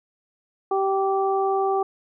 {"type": "harmonic tone", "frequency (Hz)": 388.5, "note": "G4", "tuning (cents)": -16, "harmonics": [1, 2, 3], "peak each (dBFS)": [-22, -23, -29], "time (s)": [0.71, 1.83], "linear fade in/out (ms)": 5, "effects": []}